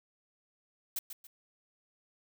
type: noise with echo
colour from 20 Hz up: blue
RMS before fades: -34 dBFS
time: 0.96-0.99 s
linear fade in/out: 5 ms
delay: 140 ms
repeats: 2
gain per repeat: -9 dB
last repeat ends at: 1.27 s
effects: none